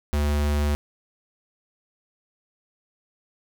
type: tone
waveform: square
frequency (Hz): 73.42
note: D2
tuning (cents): 0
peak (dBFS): -21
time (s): 0.13-0.75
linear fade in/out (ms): 0
effects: none